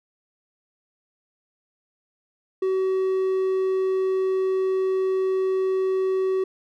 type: tone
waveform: triangle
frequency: 378.5 Hz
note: F#4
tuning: 39 cents sharp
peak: -18 dBFS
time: 2.62-6.44 s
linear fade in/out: 5 ms
effects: none